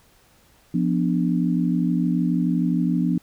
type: chord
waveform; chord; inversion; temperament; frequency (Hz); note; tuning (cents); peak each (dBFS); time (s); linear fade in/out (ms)
sine; B diminished; second; equal; 174.61 / 246.9 / 293.7; F3 / B3 / D4; 0 / 0 / 0; -21 / -23 / -25; 0.74-3.18; 5
effects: pink hiss -57 dBFS RMS until 3.22 s